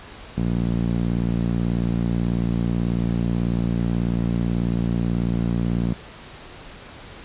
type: tone with band-pass filter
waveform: sawtooth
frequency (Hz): 58.27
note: A#1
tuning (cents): 0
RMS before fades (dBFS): -22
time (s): 0.37-5.94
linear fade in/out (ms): 10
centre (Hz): 190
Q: 1.9
effects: pink hiss -41 dBFS RMS until 7.24 s + resampled to 8000 Hz

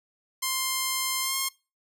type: tone with pitch glide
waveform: 5% pulse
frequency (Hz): 1050 to 1069.6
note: C6 to C6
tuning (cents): +6 to +38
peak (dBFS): -14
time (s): 0.42-1.49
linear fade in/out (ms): 10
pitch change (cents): +32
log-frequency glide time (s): 1.22-1.35
effects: noise-tail reverb RT60 0.3 s tail -24 dB re dry

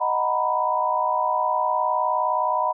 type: chord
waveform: sine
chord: B major seventh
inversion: first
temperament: equal with one note detuned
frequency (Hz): 622.3 / 740 / 932.3 / 991.8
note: D#5 / F#5 / A#5 / B5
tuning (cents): 0 / 0 / 0 / +7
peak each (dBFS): -27 / -27 / -27 / -22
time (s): 0-2.73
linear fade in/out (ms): 20
effects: none

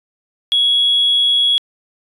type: tone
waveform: triangle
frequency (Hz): 3343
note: G#7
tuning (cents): +11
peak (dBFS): -8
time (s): 0.52-1.58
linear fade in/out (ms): 0
effects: tanh soft clip ceiling -8 dBFS + resampled to 24000 Hz

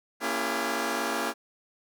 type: chord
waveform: 10% pulse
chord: A# diminished seventh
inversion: none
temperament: just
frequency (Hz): 233.1 / 279.7 / 335.6 / 402.8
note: A#3 / C#4 / E4 / G4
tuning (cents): 0 / +16 / +31 / +47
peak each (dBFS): -25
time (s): 0.2-1.34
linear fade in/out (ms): 50
effects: none

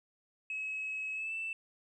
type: tone with pitch glide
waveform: sine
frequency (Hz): 2569 to 2655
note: E7 to E7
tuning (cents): -45 to +12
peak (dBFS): -34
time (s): 0.5-1.53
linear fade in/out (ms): 2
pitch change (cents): +57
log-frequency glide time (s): 1.14-1.34
effects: tanh soft clip ceiling -31 dBFS

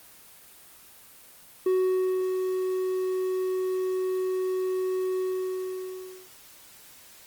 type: tone with ADSR envelope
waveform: triangle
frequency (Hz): 372.1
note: F#4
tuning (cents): +10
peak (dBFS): -18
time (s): 1.66-6.29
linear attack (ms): 5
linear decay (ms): 620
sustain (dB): -5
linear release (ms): 1100
effects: white hiss -51 dBFS RMS until 7.26 s + Opus 24 kbps

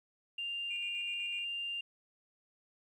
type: tone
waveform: sine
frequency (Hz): 2794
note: F7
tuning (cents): 0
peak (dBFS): -35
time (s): 0.38-1.81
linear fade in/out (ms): 5
type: tone with tremolo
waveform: sine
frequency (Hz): 2437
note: D#7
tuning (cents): -37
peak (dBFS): -38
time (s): 0.7-1.45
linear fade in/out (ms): 10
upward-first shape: square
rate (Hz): 8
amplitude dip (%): 45
effects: tanh soft clip ceiling -29 dBFS + 12-bit

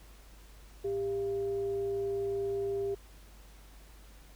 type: tone with frequency modulation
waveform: sine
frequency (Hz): 397.1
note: G4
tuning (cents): +22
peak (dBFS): -30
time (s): 0.84-2.95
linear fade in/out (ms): 10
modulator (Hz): 290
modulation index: 0.27
effects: added 50 Hz sine -52 dBFS peak until 4.35 s + pink hiss -59 dBFS RMS until 4.35 s

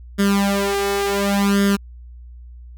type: tone with flanger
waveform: sawtooth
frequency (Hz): 199.6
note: G3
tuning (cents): +32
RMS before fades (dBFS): -18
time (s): 0.18-1.77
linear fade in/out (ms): 20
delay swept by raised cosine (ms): 0.59 to 2.69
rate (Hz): 0.69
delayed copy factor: +0.95
effects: added 60 Hz sine -36 dBFS peak until 2.77 s

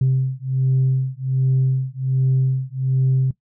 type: beating tone pair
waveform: sine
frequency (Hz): 130.81 / 132.11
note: C3 / C3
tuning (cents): 0 / +17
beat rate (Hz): 1.3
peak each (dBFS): -18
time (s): 0.01-3.31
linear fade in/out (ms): 5
effects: noise-tail reverb RT60 0.1 s tail -18 dB re dry + tanh soft clip ceiling -11 dBFS

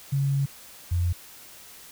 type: tone pair in turn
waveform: sine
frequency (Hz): 138.59 / 87.31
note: C#3 / F2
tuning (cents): 0 / 0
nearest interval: minor sixth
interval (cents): 800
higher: first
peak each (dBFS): -21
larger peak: neither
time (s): 0.12-0.46 / 0.91-1.13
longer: first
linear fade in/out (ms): 10
effects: white hiss -47 dBFS RMS until 1.91 s

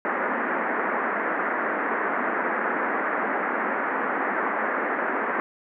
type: band-pass noise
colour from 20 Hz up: white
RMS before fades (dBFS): -26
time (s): 0.05-5.4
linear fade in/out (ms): 0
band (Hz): 210 to 1900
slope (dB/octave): 48
effects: none

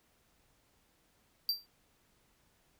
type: tone with exponential decay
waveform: square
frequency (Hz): 4699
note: D8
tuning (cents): 0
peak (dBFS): -26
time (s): 1.49-1.66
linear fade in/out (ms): 1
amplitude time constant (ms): 35
effects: pink hiss -71 dBFS RMS until 2.79 s

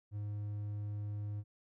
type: tone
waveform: triangle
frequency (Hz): 103.7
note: G#2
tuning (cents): -2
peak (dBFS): -35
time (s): 0.11-1.44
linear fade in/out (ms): 50
effects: none

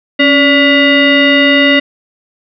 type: tone with frequency modulation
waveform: sine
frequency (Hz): 1131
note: C#6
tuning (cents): +34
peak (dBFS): -5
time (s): 0.19-1.8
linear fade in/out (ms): 10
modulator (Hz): 854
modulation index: 2.2
effects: none

